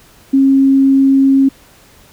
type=tone; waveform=sine; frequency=270.8 Hz; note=C#4; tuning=40 cents flat; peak=-6 dBFS; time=0.33-1.49 s; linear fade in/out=10 ms; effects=pink hiss -45 dBFS RMS until 2.12 s